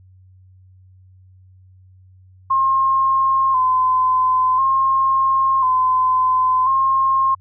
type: tone with vibrato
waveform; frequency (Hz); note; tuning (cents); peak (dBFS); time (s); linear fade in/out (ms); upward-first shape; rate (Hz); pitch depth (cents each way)
sine; 1046.5; C6; 0; -13; 2.5-7.35; 10; square; 0.48; 36
effects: added 93 Hz sine -45 dBFS peak until 7.4 s